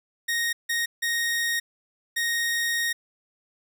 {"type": "tone bursts at uneven times", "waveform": "sawtooth", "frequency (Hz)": 1864.7, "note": "A#6", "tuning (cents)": 0, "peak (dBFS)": -20, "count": 4, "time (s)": [[0.28, 0.53], [0.69, 0.86], [1.02, 1.6], [2.16, 2.93]], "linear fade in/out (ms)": 10, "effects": []}